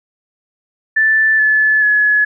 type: tone with pitch steps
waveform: sine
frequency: 1760 / 1728.8 / 1698.1 Hz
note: A6 / A6 / G#6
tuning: 0 / -31 / +38 cents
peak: -9 dBFS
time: 0.96-2.25 s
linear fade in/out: 10 ms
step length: 430 ms
effects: none